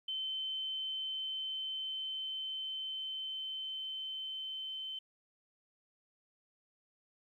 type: tone with level ramp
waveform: sine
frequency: 3077 Hz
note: G7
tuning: 33 cents flat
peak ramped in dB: -35 to -39 dBFS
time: 0.08-4.99 s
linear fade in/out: 5 ms
effects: 12-bit